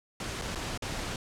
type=noise with dropouts; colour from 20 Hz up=pink; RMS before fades=-35 dBFS; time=0.2-1.16 s; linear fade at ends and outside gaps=2 ms; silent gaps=0.415-0.419 / 0.55-0.556 / 0.776-0.822 s; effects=low-pass 8000 Hz 12 dB/octave